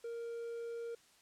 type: tone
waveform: triangle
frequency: 466.2 Hz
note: A#4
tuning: in tune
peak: -38 dBFS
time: 0.04-0.95 s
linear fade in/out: 5 ms
effects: white hiss -66 dBFS RMS until 1.21 s + low-pass 9000 Hz 12 dB/octave